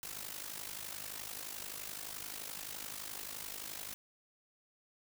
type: noise with amplitude modulation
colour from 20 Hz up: white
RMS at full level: -41 dBFS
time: 0.03-3.94 s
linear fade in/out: 0 ms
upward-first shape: sine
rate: 51.6 Hz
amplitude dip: 75%
effects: none